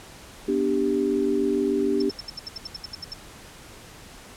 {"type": "chord", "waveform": "sine", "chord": "G major", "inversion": "first", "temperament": "equal", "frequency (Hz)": [246.9, 293.7, 392], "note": ["B3", "D4", "G4"], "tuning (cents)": [0, 0, 0], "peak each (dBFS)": [-27, -25, -23], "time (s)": [0.48, 2.1], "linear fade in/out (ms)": 5}
{"type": "tone bursts", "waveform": "sine", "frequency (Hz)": 5320, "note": "E8", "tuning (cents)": 15, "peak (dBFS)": -30, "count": 13, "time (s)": [2, 3.137], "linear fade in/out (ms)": 5, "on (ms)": 21, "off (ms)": 72}
{"effects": ["pink hiss -45 dBFS RMS until 4.36 s", "low-pass 11000 Hz 12 dB/octave"]}